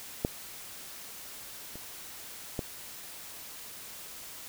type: clicks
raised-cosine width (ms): 2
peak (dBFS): -13 / -30 / -18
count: 3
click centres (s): 0.249 / 1.756 / 2.592
effects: white hiss -45 dBFS RMS until 4.48 s